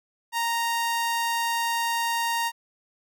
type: tone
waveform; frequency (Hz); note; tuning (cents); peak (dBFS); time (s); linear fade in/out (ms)
sawtooth; 930; A#5; -4; -20; 0.32-2.52; 50
effects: none